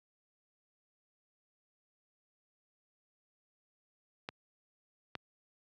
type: clicks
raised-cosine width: 0.3 ms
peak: -22 dBFS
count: 2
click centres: 4.289 / 5.153 s
effects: high-pass 100 Hz 12 dB/octave